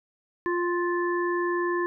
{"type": "harmonic tone", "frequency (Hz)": 350.1, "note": "F4", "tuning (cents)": 4, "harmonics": [1, 3, 5], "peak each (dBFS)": [-25, -30, -32], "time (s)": [0.46, 1.86], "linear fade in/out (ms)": 0, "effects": []}